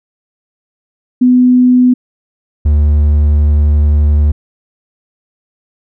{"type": "tone pair in turn", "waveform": ["sine", "triangle"], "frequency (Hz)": [250, 74.05], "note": ["B3", "D2"], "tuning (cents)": [21, 15], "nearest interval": "octave + major sixth", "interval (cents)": 2106, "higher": "first", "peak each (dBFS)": -4, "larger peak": "neither", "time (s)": [[1.21, 1.94], [2.65, 4.32]], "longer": "second", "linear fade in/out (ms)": 10, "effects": []}